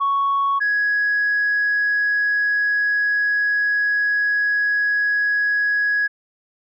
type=tone pair in turn; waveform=sine; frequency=1111 / 1668.1 Hz; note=C#6 / G#6; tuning=+4 / +7 cents; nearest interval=perfect fifth; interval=703 cents; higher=second; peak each=-15 dBFS; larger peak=neither; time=0-0.6 / 0.6-6.08 s; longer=second; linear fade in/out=20 ms; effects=tanh soft clip ceiling -13 dBFS